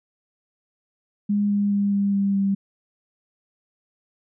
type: tone with pitch steps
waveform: sine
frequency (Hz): 204.9 / 203.2 / 201.6 / 199.99 / 198.38 / 196.78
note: G#3 / G#3 / G3 / G3 / G3 / G3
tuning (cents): -23 / -38 / +49 / +35 / +21 / +7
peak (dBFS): -18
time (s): 1.29-2.55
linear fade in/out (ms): 10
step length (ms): 210
effects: none